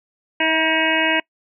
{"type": "harmonic tone with a mistuned harmonic", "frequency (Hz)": 318.6, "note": "D#4", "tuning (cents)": 41, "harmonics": [1, 2, 3, 5, 6, 7, 8, 9], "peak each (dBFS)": [-24, -24, -24, -24, -24, -24, -24, -24], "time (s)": [0.4, 1.2], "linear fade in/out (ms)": 5, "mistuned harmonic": 2, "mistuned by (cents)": 19, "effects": ["noise-tail reverb RT60 0.1 s tail -25 dB re dry"]}